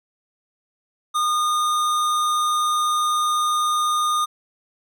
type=tone with hard clipping; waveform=sine; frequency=1222 Hz; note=D#6; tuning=32 cents flat; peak=-20 dBFS; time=1.14-4.26 s; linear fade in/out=20 ms; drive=17 dB; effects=none